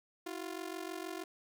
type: ring-modulated tone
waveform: sawtooth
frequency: 349.2 Hz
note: F4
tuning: in tune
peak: -33 dBFS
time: 0.26-1.24 s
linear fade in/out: 5 ms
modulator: 23.2 Hz
effects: none